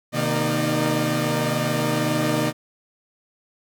sawtooth tone cluster, 127.6 / 154.6 / 232.9 / 309.9 / 598 Hz, C3 / D#3 / A#3 / D#4 / D5, -43 / -11 / -1 / -7 / +31 cents, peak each -23 dBFS, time 0.12-2.53 s, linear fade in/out 50 ms, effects none

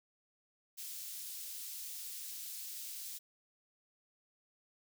white high-pass noise, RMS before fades -45 dBFS, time 0.77-3.19 s, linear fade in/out 20 ms, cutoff 3900 Hz, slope 12 dB/octave, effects none

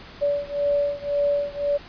sine beating tone pair, 574 / 575.9 Hz, D5 / D5, -40 / -34 cents, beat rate 1.9 Hz, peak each -23 / -24 dBFS, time 0.21-1.78 s, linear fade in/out 20 ms, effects pink hiss -43 dBFS RMS until 1.88 s + resampled to 11025 Hz

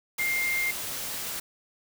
sine tone in noise, 2112 Hz, C7, 16 cents sharp, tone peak -25 dBFS, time 0.19-0.71 s, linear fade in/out 5 ms, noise white, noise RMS -34 dBFS, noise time 0.18-1.4 s, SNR +6 dB, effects none

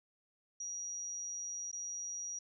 sine tone with dropouts, 5760 Hz, F#8, 47 cents flat, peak -39 dBFS, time 0.6-2.39 s, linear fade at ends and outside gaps 5 ms, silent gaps 1.715-1.728 s, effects none

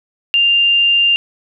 sine tone, 2794 Hz, F7, in tune, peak -9 dBFS, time 0.34-1.16 s, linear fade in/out 0 ms, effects none

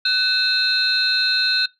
sine tone cluster, 1504 / 2616 / 3708 / 4128 Hz, F#6 / E7 / A#7 / C8, +28 / -14 / -10 / -24 cents, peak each -21 / -26 / -23 / -18 dBFS, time 0.05-1.66 s, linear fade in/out 5 ms, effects noise-tail reverb RT60 0.2 s tail -21 dB re dry + tanh soft clip ceiling -7 dBFS

